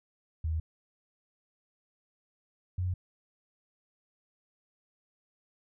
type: tone pair in turn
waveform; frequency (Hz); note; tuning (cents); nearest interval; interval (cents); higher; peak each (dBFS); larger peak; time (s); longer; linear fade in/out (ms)
sine; 79.7 / 90.93; D#2 / F#2; +42 / -30; major second; 228; second; -28; neither; 0.44-0.6 / 2.78-2.94; neither; 5
effects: none